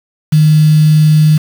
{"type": "tone with quantisation", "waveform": "sine", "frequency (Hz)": 153.7, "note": "D#3", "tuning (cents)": -21, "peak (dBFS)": -4, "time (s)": [0.32, 1.38], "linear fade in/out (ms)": 10, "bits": 4, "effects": []}